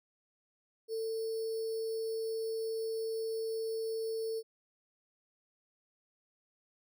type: tone with sample-and-hold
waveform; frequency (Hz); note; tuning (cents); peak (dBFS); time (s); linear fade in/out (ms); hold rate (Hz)
sine; 447.2; A4; +28; -33; 0.88-4.43; 50; 4900
effects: none